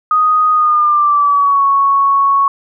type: tone with pitch glide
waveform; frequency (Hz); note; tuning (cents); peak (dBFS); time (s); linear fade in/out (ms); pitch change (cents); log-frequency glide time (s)
sine; 1244.5 to 1108.7; D#6 to C#6; 0 to 0; -8; 0.11-2.48; 2; -200; 0.52-1.64
effects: none